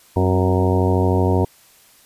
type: harmonic tone with a mistuned harmonic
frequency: 92.8 Hz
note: F#2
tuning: 6 cents sharp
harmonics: 1 / 2 / 3 / 4 / 5 / 6 / 7 / 8 / 9 / 10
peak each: -17 / -24 / -23 / -22 / -24 / -29 / -28 / -29 / -35 / -27 dBFS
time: 0.16-1.45 s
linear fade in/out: 5 ms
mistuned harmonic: 3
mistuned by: -47 cents
effects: white hiss -51 dBFS RMS until 2.05 s + resampled to 32000 Hz